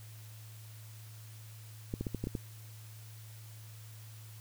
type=clicks; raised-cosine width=3 ms; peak=-22 dBFS; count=7; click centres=1.939 / 2.01 / 2.068 / 2.147 / 2.24 / 2.271 / 2.352 s; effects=added 109 Hz sine -48 dBFS peak until 4.4 s + white hiss -57 dBFS RMS until 4.4 s